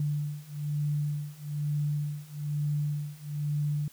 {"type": "beating tone pair", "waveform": "sine", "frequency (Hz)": [146.83, 147.93], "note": ["D3", "D3"], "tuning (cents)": [0, 13], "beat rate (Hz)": 1.1, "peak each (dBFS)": [-32, -31], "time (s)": [0, 3.88], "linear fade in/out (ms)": 2, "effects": ["white hiss -56 dBFS RMS until 3.92 s"]}